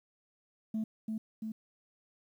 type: tone with echo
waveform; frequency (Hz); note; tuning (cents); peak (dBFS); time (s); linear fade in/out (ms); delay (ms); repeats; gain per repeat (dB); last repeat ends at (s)
sine; 219.4; A3; -5; -29; 0.74-0.84; 5; 340; 2; -3; 1.52
effects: tanh soft clip ceiling -29 dBFS + 11-bit